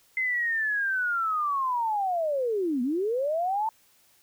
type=linear two-way sweep; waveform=sine; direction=down then up; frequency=2073 to 234.8 to 903 Hz; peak=-24 dBFS; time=0.17-3.69 s; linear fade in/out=2 ms; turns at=2.82 s; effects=white hiss -62 dBFS RMS until 4.22 s